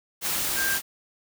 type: tone in noise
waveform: sine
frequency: 1591 Hz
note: G6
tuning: 25 cents sharp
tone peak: -25 dBFS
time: 0.55-0.79 s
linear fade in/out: 50 ms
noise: white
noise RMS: -27 dBFS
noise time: 0.21-0.82 s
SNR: -1 dB
effects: none